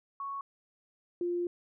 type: tone pair in turn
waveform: sine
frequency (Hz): 1108.7 / 349.9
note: C#6 / F4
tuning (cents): 0 / +3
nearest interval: octave + minor sixth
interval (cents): 1997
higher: first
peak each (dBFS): -35 / -29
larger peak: second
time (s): 0.2-0.41 / 1.21-1.47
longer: second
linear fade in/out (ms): 2
effects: none